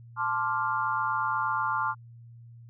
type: chord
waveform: sine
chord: D minor seventh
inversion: second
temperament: equal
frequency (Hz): 880 / 1046.5 / 1174.7 / 1396.9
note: A5 / C6 / D6 / F6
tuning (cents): 0 / 0 / 0 / 0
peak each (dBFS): -31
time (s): 0.16-1.95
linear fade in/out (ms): 50
effects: added 117 Hz sine -46 dBFS peak until 2.69 s